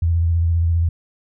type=tone with vibrato; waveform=sine; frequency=83.9 Hz; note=E2; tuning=31 cents sharp; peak=-14 dBFS; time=0.02-0.89 s; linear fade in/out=5 ms; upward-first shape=triangle; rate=15 Hz; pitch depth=48 cents each way; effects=none